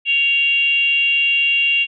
sine tone with frequency modulation, 2776 Hz, F7, 11 cents flat, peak -13 dBFS, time 0.05-1.87 s, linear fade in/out 50 ms, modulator 537 Hz, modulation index 0.42, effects none

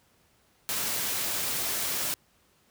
white noise, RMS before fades -30 dBFS, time 0.69-2.14 s, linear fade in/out 0 ms, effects pink hiss -65 dBFS RMS until 2.7 s + high-pass 60 Hz 12 dB/octave

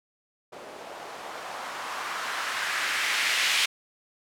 violet noise with low-pass filter sweep, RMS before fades -30 dBFS, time 0.52-3.66 s, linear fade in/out 10 ms, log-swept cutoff 520 to 2600 Hz, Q 1.5, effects none

